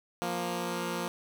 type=tone pair together; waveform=10% pulse; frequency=175.4 / 234.1 Hz; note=F3 / A#3; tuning=+8 / +8 cents; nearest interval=perfect fourth; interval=500 cents; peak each=-25 / -27 dBFS; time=0.22-1.08 s; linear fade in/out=0 ms; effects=none